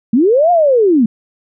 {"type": "linear two-way sweep", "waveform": "sine", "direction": "up then down", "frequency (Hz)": [207.7, 720, 207.7], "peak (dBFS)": -7, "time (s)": [0.13, 1.06], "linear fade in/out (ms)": 5, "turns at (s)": 0.51, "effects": []}